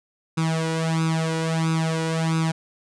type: tone with flanger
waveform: sawtooth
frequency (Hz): 161.9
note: E3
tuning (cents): -31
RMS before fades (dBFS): -23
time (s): 0.37-2.52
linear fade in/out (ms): 10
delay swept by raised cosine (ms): 0.79 to 2.09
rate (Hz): 1.5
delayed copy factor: +0.85
effects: resampled to 22050 Hz